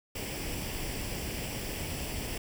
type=noise with comb filter; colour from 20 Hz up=pink; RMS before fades=-36 dBFS; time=0.15-2.38 s; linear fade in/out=5 ms; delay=0.38 ms; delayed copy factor=+0.6; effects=none